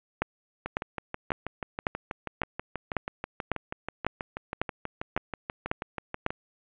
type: two click trains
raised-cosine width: 0.5 ms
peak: -10 / -17 dBFS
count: 12 / 36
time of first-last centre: 0.22-6.264 / 0.66-6.305 s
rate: 1.82 / 6.2 Hz
effects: resampled to 8000 Hz + 7-bit